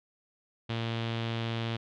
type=tone with low-pass filter; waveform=sawtooth; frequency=114.9 Hz; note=A#2; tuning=25 cents flat; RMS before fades=-33 dBFS; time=0.69-1.77 s; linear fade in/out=10 ms; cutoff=3400 Hz; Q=3.2; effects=none